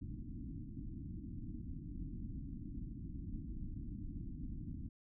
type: low-pass noise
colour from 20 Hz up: pink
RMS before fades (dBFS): -45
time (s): 0.01-4.89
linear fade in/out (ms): 10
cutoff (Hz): 320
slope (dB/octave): 96
effects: none